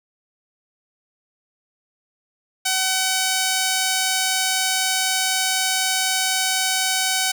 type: tone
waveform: 5% pulse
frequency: 756 Hz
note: F#5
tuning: 37 cents sharp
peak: -7 dBFS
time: 2.65-7.32 s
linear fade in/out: 10 ms
effects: none